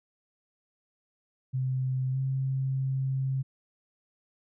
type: tone with pitch glide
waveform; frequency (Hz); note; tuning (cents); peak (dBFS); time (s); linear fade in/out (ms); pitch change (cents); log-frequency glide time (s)
sine; 130 to 133.35; C3 to C3; -11 to +33; -26; 1.53-3.43; 20; +44; 2.12-2.17
effects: none